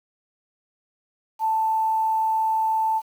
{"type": "tone with quantisation", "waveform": "sine", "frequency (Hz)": 883, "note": "A5", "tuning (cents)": 6, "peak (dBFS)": -19, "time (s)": [1.39, 3.02], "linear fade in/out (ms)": 50, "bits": 8, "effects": []}